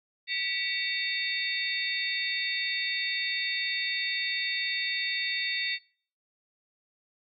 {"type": "tone cluster", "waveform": "sine", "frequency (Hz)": [1957, 2262, 2700, 3650, 4443], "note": ["B6", "C#7", "E7", "A#7", "C#8"], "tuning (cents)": [-16, 34, 41, -37, 3], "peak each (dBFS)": [-33, -35, -36, -34, -36], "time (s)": [0.27, 5.79], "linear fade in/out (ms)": 50, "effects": ["noise-tail reverb RT60 0.5 s tail -24 dB re dry"]}